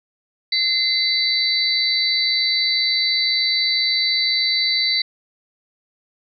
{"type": "tone cluster", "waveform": "sine", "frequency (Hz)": [2066, 3987, 4564], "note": ["C7", "B7", "C#8"], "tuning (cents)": [-22, 16, 50], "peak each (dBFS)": [-23, -20, -20], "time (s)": [0.52, 5.02], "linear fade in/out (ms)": 5, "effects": []}